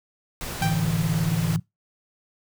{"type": "noise", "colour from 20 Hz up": "pink", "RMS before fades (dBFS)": -33, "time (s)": [0.41, 1.56], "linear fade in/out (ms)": 0}
{"type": "chord", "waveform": "sine", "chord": "A suspended fourth", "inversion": "none", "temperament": "equal", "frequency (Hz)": [110, 146.83, 164.81], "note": ["A2", "D3", "E3"], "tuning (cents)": [0, 0, 0], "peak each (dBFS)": [-28, -27, -23], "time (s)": [0.61, 1.6], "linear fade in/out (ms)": 10}
{"type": "tone with exponential decay", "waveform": "sawtooth", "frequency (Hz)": 784, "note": "G5", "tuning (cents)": 0, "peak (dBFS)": -18, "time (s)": [0.62, 0.97], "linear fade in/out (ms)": 1, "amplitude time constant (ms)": 74}
{"effects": ["noise-tail reverb RT60 0.2 s tail -25 dB re dry"]}